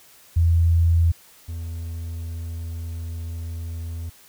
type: tone pair in turn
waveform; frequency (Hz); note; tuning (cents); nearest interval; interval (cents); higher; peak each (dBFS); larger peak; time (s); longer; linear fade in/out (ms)
sine / triangle; 83.8 / 83.32; E2 / E2; +29 / +19; unison; 10; first; -14 / -26; first; 0.36-1.12 / 1.48-4.1; second; 10
effects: white hiss -51 dBFS RMS until 4.28 s